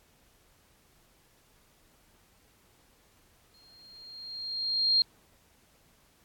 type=tone with exponential growth; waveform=sine; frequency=4218 Hz; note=C8; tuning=13 cents sharp; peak=-19 dBFS; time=3.54-5.02 s; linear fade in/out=2 ms; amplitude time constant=320 ms; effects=pink hiss -64 dBFS RMS until 6.24 s + AAC 64 kbps